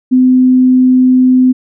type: tone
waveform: sine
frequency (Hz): 255.2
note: C4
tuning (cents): -43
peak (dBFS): -4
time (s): 0.11-1.53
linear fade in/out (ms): 20
effects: none